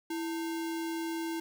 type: tone with sample-and-hold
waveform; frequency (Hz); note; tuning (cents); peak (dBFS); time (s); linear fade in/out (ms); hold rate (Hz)
sine; 329.6; E4; 0; -32; 0.1-1.4; 5; 1225
effects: none